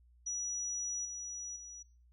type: tone with level steps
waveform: sine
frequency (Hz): 5850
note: F#8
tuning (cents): -21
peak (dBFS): -35 / -40 / -46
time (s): 0.26-1.83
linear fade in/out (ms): 10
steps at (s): 1.05 / 1.56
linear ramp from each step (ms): 2
effects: noise-tail reverb RT60 0.4 s tail -26 dB re dry + added 60 Hz sine -61 dBFS peak until 2.12 s